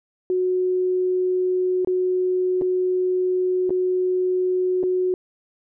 sine tone with dropouts, 367.1 Hz, F#4, 14 cents flat, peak -18 dBFS, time 0.3-5.14 s, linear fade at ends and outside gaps 1 ms, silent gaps 1.848-1.873 / 2.613-2.619 / 3.695-3.705 / 4.83-4.836 s, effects none

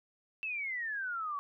sine exponential sweep, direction down, 2679 to 1115 Hz, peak -34 dBFS, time 0.43-1.39 s, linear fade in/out 0 ms, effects none

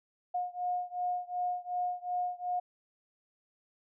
sine beating tone pair, 717 / 719.7 Hz, F5 / F#5, +45 / -48 cents, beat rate 2.7 Hz, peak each -34 / -35 dBFS, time 0.34-2.6 s, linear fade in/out 10 ms, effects none

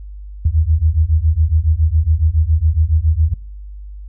sine beating tone pair, 75.6 / 82.8 Hz, D#2 / E2, -49 / +8 cents, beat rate 7.2 Hz, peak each -14 / -14 dBFS, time 0.45-3.34 s, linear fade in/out 5 ms, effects noise-tail reverb RT60 0.6 s tail -24 dB re dry + added 50 Hz sine -29 dBFS peak until 4.08 s

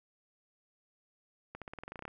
accelerating click train, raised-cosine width 0.5 ms, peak -28 dBFS, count 13, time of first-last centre 1.55-2.08 s, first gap 67 ms, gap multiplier 0.92, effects none

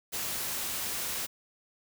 white noise, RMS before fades -34 dBFS, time 0.12-1.27 s, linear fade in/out 20 ms, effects none

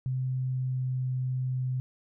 sine tone with pitch glide, 129.4 to 128.43 Hz, C3 to C3, -19 to -32 cents, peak -27 dBFS, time 0.06-1.8 s, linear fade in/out 0 ms, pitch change -13 cents, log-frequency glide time 0.17-1.13 s, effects none

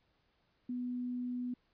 sine tone, 247.1 Hz, B3, 1 cent sharp, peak -35 dBFS, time 0.69-1.54 s, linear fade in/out 5 ms, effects pink hiss -75 dBFS RMS until 1.73 s + resampled to 11025 Hz

